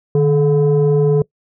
sine tone pair together, 151.24 / 430 Hz, D#3 / A4, -49 / -40 cents, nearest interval octave + tritone, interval 1809 cents, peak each -11 dBFS, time 0.15-1.22 s, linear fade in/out 2 ms, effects noise-tail reverb RT60 0.1 s tail -24 dB re dry + tanh soft clip ceiling -7 dBFS

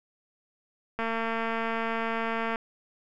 click train, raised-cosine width 0.5 ms, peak -16 dBFS, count 357, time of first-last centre 0.99-2.558 s, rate 227 Hz, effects none

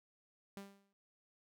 sawtooth tone with exponential decay, 198.2 Hz, G3, 19 cents sharp, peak -40 dBFS, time 0.57-0.93 s, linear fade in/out 0 ms, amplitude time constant 78 ms, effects none

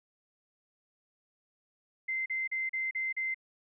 sine tone bursts, 2077 Hz, C7, 13 cents flat, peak -30 dBFS, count 6, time 2.08-3.345 s, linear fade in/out 10 ms, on 180 ms, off 37 ms, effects none

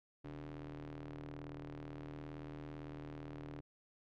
sawtooth ring-modulated tone, 77.78 Hz, D#2, in tune, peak -39 dBFS, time 0.24-3.61 s, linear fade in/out 10 ms, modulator 214 Hz, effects low-pass 3000 Hz 12 dB/octave

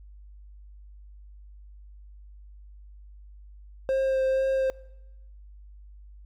triangle tone with vibrato, 530 Hz, C5, 22 cents sharp, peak -20 dBFS, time 3.89-4.7 s, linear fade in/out 0 ms, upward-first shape sine, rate 2.1 Hz, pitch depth 12 cents each way, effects noise-tail reverb RT60 1.0 s tail -23 dB re dry + added 50 Hz sine -45 dBFS peak until 6.25 s

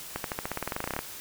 accelerating click train, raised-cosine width 0.5 ms, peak -15 dBFS, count 18, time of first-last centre 0.16-0.99 s, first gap 82 ms, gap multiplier 0.93, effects white hiss -42 dBFS RMS until 1.2 s

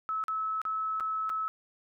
sine tone with dropouts, 1298 Hz, E6, 27 cents flat, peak -29 dBFS, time 0.09-1.48 s, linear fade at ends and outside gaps 0 ms, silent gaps 0.239-0.282 / 0.616-0.652 / 0.999-1.006 / 1.294-1.3 s, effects none

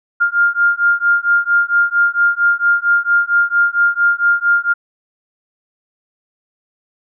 sine beating tone pair, 1402 / 1406.4 Hz, F6 / F6, +6 / +12 cents, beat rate 4.4 Hz, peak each -14 dBFS, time 0.2-4.74 s, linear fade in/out 20 ms, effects none

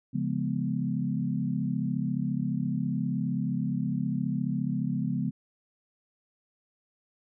sine chord, C# dominant seventh, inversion none, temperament equal with one note detuned, 138.59 / 172.91 / 207.7 / 246.9 Hz, C#3 / E#3 / G#3 / B3, 0 / -17 / 0 / 0 cents, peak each -32 dBFS, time 0.13-5.31 s, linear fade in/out 20 ms, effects none

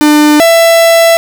45% pulse tone pair in turn, 299.3 / 666.1 Hz, D4 / E5, +33 / +18 cents, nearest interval octave + major second, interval 1385 cents, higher second, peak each -3 dBFS, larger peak neither, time 0.01-0.4 / 0.4-1.17 s, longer second, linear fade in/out 0 ms, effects none

